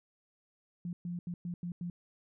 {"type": "tone bursts at uneven times", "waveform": "sine", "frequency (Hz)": 174.61, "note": "F3", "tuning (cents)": 0, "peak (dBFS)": -35, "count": 6, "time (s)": [[0.85, 0.93], [1.05, 1.19], [1.27, 1.34], [1.45, 1.54], [1.63, 1.72], [1.81, 1.9]], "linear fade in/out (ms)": 2, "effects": []}